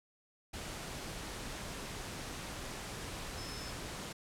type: tone in noise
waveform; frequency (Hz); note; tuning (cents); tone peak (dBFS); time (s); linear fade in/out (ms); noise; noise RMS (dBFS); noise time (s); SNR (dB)
sine; 5230; E8; -15; -48; 3.37-3.71; 10; pink; -43; 0.53-4.13; -8
effects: low-pass 10000 Hz 12 dB/octave